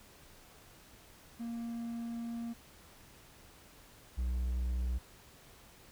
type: tone pair in turn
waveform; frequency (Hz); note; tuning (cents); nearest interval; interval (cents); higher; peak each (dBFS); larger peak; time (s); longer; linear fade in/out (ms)
triangle; 233.1 / 61.74; A#3 / B1; 0 / 0; octave + major seventh; 2300; first; -35 / -29; second; 1.39-2.54 / 4.17-4.99; first; 20
effects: pink hiss -58 dBFS RMS until 5.91 s